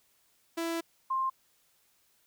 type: tone pair in turn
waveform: sawtooth / sine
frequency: 332.6 / 1055.9 Hz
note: E4 / C6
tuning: +16 / +15 cents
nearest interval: octave + minor sixth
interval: 1999 cents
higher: second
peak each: -27 dBFS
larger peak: neither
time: 0.57-0.81 / 1.1-1.3 s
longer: first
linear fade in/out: 10 ms
effects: white hiss -69 dBFS RMS until 2.26 s